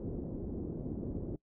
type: low-pass noise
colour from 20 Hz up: white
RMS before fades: -39 dBFS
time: 0-1.36 s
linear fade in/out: 2 ms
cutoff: 370 Hz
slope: 24 dB/octave
effects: noise-tail reverb RT60 0.1 s tail -22 dB re dry